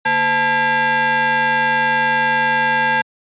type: ring-modulated tone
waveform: 40% pulse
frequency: 370 Hz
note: F#4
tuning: in tune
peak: -10 dBFS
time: 0.05-3.02 s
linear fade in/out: 10 ms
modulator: 1250 Hz
effects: high-pass 150 Hz 12 dB/octave + resampled to 8000 Hz